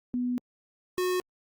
sine / square tone pair in turn, 246.9 / 364.6 Hz, B3 / F#4, 0 / -25 cents, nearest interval perfect fifth, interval 675 cents, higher second, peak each -26 dBFS, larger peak neither, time 0.14-0.38 / 0.98-1.2 s, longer first, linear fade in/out 0 ms, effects Opus 48 kbps

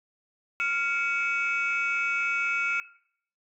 sine tone cluster, 1394 / 2248 / 2586 Hz, F6 / C#7 / E7, -4 / +24 / -34 cents, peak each -28 dBFS, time 0.6-2.8 s, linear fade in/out 0 ms, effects noise-tail reverb RT60 0.6 s tail -18 dB re dry + tanh soft clip ceiling -18 dBFS

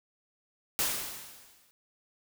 white noise with exponential decay, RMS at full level -27 dBFS, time 0.79-1.71 s, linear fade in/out 0 ms, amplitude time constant 200 ms, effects none

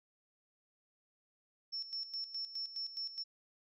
sine tone with tremolo, 5400 Hz, E8, 41 cents sharp, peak -37 dBFS, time 1.72-3.24 s, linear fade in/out 20 ms, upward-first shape square, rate 4.8 Hz, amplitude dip 70%, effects none

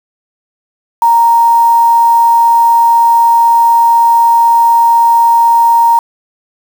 sine tone with quantisation, 929 Hz, A#5, 6 cents flat, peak -4 dBFS, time 1.02-5.99 s, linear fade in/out 2 ms, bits 4, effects none

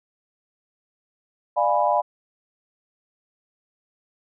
sine chord, D diminished seventh, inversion none, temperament equal with one note detuned, 595.9 / 698.5 / 830.6 / 987.8 Hz, D5 / F5 / Ab5 / Cb6, +25 / 0 / 0 / 0 cents, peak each -23 dBFS, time 1.56-2.02 s, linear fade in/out 20 ms, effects none

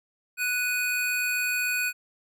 square tone pair together, 1480 / 2489 Hz, F#6 / D#7, 0 / 0 cents, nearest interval major sixth, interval 900 cents, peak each -30 / -27 dBFS, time 0.37-1.93 s, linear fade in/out 50 ms, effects none

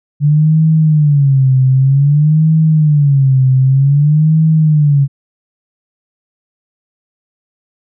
sine tone with vibrato, 144.1 Hz, D3, 33 cents flat, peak -6 dBFS, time 0.2-5.08 s, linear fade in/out 50 ms, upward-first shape sine, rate 0.53 Hz, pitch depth 170 cents each way, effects none

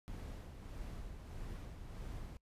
brown noise with tremolo, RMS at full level -45 dBFS, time 0.08-2.37 s, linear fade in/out 0 ms, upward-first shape sine, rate 1.6 Hz, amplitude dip 45%, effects noise-tail reverb RT60 0.1 s tail -23 dB re dry + resampled to 32000 Hz

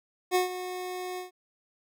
25% pulse tone with ADSR envelope, 364.9 Hz, F#4, 24 cents flat, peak -17 dBFS, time 0.31-1.31 s, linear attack 42 ms, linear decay 130 ms, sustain -13 dB, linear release 130 ms, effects none

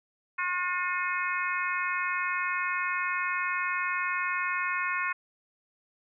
harmonic tone, 360 Hz, F#4, 47 cents flat, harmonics 3 / 4 / 5 / 6 / 7, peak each -32 / -33 / -34 / -35 / -35 dBFS, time 0.38-5.13 s, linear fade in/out 10 ms, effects none

